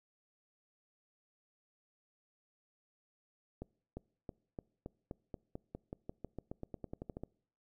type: accelerating click train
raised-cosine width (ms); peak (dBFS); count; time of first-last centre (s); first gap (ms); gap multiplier
2; -29; 22; 3.62-7.236; 350; 0.92
effects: noise-tail reverb RT60 0.6 s tail -25 dB re dry